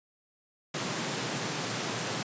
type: high-pass noise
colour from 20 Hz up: pink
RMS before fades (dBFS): -33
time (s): 0.74-2.23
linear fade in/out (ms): 5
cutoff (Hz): 110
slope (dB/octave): 96
effects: resampled to 16000 Hz